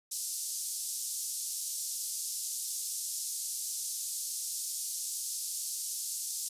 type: band-pass noise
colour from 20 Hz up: white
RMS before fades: -37 dBFS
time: 0.11-6.49 s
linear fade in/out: 10 ms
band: 5100 to 11000 Hz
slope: 24 dB/octave
effects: resampled to 32000 Hz